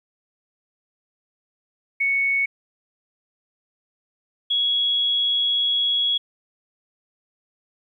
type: tone pair in turn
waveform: sine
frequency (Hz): 2217 / 3339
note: C#7 / G#7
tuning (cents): 0 / +9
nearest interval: perfect fifth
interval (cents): 709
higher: second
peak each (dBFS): -18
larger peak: neither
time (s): 2-2.46 / 4.5-6.18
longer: second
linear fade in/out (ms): 10
effects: 10-bit